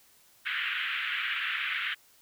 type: band-pass noise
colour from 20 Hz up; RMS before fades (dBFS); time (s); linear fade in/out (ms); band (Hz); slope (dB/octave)
pink; -32; 0.45-1.95; 20; 1400 to 3200; 48
effects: white hiss -61 dBFS RMS until 2.21 s